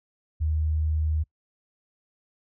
sine tone, 77.7 Hz, D#2, 2 cents flat, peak -22 dBFS, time 0.4-1.24 s, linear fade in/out 20 ms, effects noise-tail reverb RT60 0.1 s tail -24 dB re dry

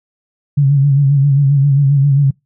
sine tone with vibrato, 140 Hz, C#3, 18 cents sharp, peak -7 dBFS, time 0.57-2.31 s, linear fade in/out 10 ms, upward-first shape sine, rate 7.5 Hz, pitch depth 59 cents each way, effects noise-tail reverb RT60 0.2 s tail -25 dB re dry

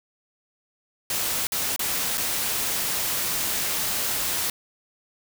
white noise with dropouts, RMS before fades -26 dBFS, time 1.1-4.5 s, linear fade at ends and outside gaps 2 ms, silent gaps 1.47-1.52 / 1.762-1.793 / 2.174-2.178 s, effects none

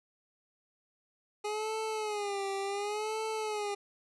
25% pulse tone with vibrato, 415.3 Hz, G#4, in tune, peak -29 dBFS, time 1.44-3.75 s, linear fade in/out 10 ms, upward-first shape sine, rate 0.69 Hz, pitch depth 100 cents each way, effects resampled to 24000 Hz

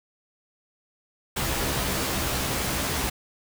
pink noise with comb filter, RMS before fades -27 dBFS, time 1.36-3.1 s, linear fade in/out 10 ms, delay 15 ms, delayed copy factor +0.7, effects none

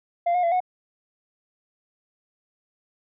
sine tone with pitch steps, 692 / 718 / 680 / 731 Hz, F5 / F5 / F5 / F#5, -16 / +48 / -46 / -21 cents, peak -16 dBFS, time 0.26-0.604 s, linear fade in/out 10 ms, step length 86 ms, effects tanh soft clip ceiling -18 dBFS

